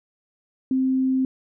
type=tone; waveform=sine; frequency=261.6 Hz; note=C4; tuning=in tune; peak=-18 dBFS; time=0.71-1.25 s; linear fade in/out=2 ms; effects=none